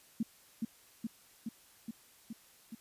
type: tone with echo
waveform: sine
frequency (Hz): 226.6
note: A#3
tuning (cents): -49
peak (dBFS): -29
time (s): 0.2-0.23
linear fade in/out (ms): 5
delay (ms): 420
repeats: 6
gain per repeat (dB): -2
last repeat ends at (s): 2.75
effects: white hiss -62 dBFS RMS until 2.8 s + resampled to 32000 Hz